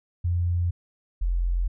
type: tone pair in turn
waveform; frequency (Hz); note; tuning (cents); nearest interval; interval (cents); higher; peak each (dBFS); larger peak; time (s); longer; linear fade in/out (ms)
sine; 87.31 / 43.66; F2 / F1; 0 / 0; octave; 1200; first; -21; neither; 0.24-0.71 / 1.21-1.68; neither; 10
effects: none